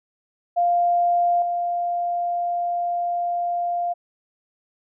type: tone with level steps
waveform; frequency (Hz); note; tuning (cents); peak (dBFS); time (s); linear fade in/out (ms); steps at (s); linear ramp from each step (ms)
sine; 698.5; F5; 0; -16 / -21; 0.56-3.94; 20; 1.42; 2
effects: none